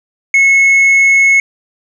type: tone with tanh clipping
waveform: sine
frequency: 2187 Hz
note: C#7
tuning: 24 cents flat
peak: -6 dBFS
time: 0.34-1.4 s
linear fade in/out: 2 ms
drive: 3 dB
effects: none